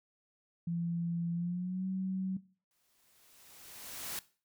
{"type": "tone with pitch glide", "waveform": "sine", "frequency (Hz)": [170, 188.63], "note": ["F3", "F#3"], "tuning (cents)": [-46, 34], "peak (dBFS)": -32, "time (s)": [0.67, 2.37], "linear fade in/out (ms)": 5, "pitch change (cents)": 180, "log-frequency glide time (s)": [1.33, 1.86]}
{"type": "noise with exponential growth", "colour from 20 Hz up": "white", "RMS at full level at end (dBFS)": -38, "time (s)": [2.71, 4.19], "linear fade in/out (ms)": 1, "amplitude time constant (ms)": 320}
{"effects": ["noise-tail reverb RT60 0.4 s tail -19 dB re dry"]}